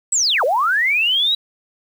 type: linear two-way sweep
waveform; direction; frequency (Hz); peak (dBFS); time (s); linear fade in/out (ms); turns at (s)
sine; down then up; 8100 to 461.3 to 3919; -14; 0.12-1.35; 5; 0.44
effects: 7-bit